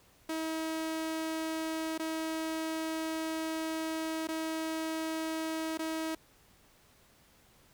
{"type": "tone with dropouts", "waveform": "sawtooth", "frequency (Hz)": 320, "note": "D#4", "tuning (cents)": 49, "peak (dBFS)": -29, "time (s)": [0.29, 6.15], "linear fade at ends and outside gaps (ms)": 5, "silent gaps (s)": [[1.979, 1.995], [4.273, 4.286], [5.775, 5.791]], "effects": ["pink hiss -63 dBFS RMS until 7.73 s"]}